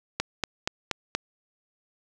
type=click train; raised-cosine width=0.2 ms; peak=-8 dBFS; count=5; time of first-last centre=0.2-1.15 s; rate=4.21 Hz; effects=none